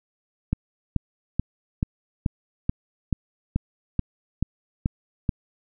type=click train; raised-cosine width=5 ms; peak=-9 dBFS; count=12; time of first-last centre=0.53-5.292 s; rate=2.31 Hz; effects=none